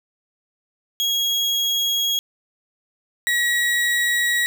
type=tone pair in turn; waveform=35% pulse; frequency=3303 / 1913.6 Hz; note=G#7 / A#6; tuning=-10 / +45 cents; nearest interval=major sixth; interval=945 cents; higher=first; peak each=-17 / -16 dBFS; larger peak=second; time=1-2.19 / 3.27-4.46 s; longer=neither; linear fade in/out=0 ms; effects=none